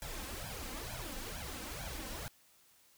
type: noise with flanger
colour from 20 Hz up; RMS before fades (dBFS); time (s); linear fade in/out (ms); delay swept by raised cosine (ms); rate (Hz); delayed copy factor
pink; -43; 0.02-2.28; 0; 1.2 to 3.9; 2.2; +0.9
effects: white hiss -66 dBFS RMS until 2.97 s